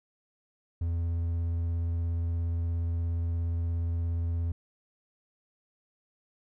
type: tone with vibrato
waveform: triangle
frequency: 84.3 Hz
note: E2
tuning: 39 cents sharp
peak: -25 dBFS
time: 0.81-4.52 s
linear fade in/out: 5 ms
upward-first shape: sine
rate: 17 Hz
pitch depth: 12 cents each way
effects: none